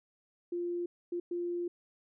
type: tone bursts at uneven times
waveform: sine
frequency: 348.7 Hz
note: F4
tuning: 3 cents flat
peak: -32 dBFS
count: 3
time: 0.52-0.86 / 1.12-1.2 / 1.31-1.68 s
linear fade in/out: 5 ms
effects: none